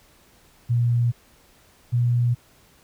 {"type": "tone pair in turn", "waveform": "sine", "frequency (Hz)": [119.4, 120.72], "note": ["A#2", "B2"], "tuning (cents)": [42, -39], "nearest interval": "unison", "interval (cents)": 19, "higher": "second", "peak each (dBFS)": -17, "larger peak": "neither", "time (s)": [[0.69, 1.12], [1.92, 2.35]], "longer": "neither", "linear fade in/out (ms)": 20, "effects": ["pink hiss -56 dBFS RMS until 2.83 s"]}